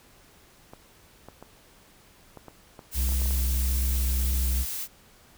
clicks, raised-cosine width 1 ms, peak -28 dBFS, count 11, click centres 0.735 / 1.286 / 1.426 / 2.373 / 2.483 / 2.792 / 3.09 / 3.122 / 3.217 / 3.258 / 3.308 s
blue noise, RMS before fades -33 dBFS, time 2.91-4.88 s, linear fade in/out 50 ms
triangle tone, 63.9 Hz, C2, 40 cents flat, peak -21 dBFS, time 2.94-4.66 s, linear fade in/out 50 ms
effects pink hiss -56 dBFS RMS until 5.37 s

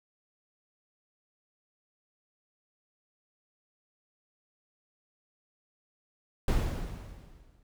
brown noise with exponential decay, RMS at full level -24 dBFS, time 6.48-7.63 s, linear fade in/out 2 ms, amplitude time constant 250 ms, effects none

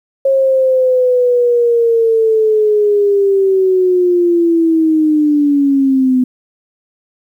sine linear sweep, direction down, 542 to 251.5 Hz, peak -8 dBFS, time 0.25-6.24 s, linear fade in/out 5 ms, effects 8-bit

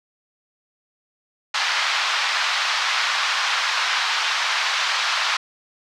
pink band-pass noise, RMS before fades -22 dBFS, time 1.54-5.37 s, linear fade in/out 5 ms, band 970 to 5100 Hz, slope 24 dB/octave, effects none

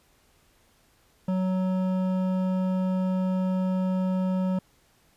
sine tone with hard clipping, 186.1 Hz, F#3, 10 cents sharp, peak -25 dBFS, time 1.28-4.59 s, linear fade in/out 5 ms, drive 11 dB, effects pink hiss -63 dBFS RMS until 5.16 s + resampled to 32000 Hz

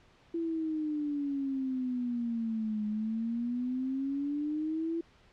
sine exponential two-way sweep, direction down then up, 336.5 to 209.9 to 336.5 Hz, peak -30 dBFS, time 0.34-5.01 s, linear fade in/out 5 ms, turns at 2.86 s, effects pink hiss -62 dBFS RMS until 5.32 s + low-pass 4000 Hz 12 dB/octave

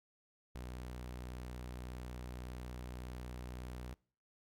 sawtooth tone, 61.74 Hz, B1, in tune, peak -40 dBFS, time 0.55-3.94 s, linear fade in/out 0 ms, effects noise-tail reverb RT60 0.5 s tail -26 dB re dry + AAC 64 kbps

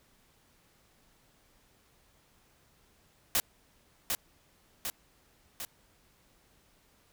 white noise with echo, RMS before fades -27 dBFS, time 3.35-3.4 s, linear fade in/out 0 ms, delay 750 ms, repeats 3, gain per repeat -4 dB, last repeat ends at 5.65 s, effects pink hiss -66 dBFS RMS until 7.12 s

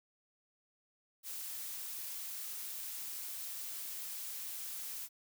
blue noise, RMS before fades -43 dBFS, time 1.23-5.09 s, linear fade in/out 50 ms, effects none

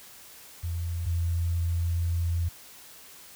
sine tone pair in turn, 85 / 85 Hz, F2 / F2, -46 / -46 cents, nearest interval unison, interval 0 cents, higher neither, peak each -28 / -24 dBFS, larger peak second, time 0.63-1.06 / 1.06-2.49 s, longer second, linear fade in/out 10 ms, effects white hiss -49 dBFS RMS until 3.35 s

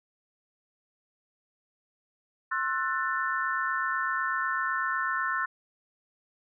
sine chord, F# half-diminished seventh, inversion second, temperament just, 1065.6 / 1332 / 1480 / 1776 Hz, C6 / E6 / F#6 / A6, +31 / +18 / 0 / +16 cents, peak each -32 dBFS, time 2.51-5.46 s, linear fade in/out 10 ms, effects none

